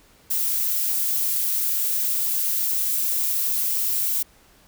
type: noise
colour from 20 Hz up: violet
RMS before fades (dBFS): -23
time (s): 0.3-4.23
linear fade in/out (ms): 10
effects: pink hiss -55 dBFS RMS until 4.67 s